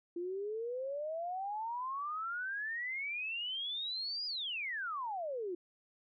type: exponential two-way sweep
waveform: sine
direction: up then down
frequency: 340 to 4978 to 340 Hz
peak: -36 dBFS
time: 0.16-5.55 s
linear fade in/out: 5 ms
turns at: 4.26 s
effects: none